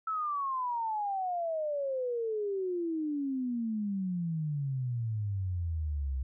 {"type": "exponential sweep", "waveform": "sine", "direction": "down", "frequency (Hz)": [1323, 63.9], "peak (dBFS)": -30, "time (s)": [0.07, 6.23], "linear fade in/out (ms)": 5, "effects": []}